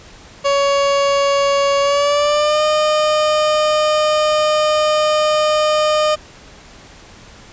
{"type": "tone with pitch glide", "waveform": "30% pulse", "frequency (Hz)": [560, 610.7], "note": ["C#5", "D#5"], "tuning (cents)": [18, -32], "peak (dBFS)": -10, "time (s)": [0.44, 6.16], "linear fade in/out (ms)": 20, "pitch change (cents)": 150, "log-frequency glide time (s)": [1.81, 2.63], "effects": ["pink hiss -41 dBFS RMS until 7.52 s", "resampled to 16000 Hz"]}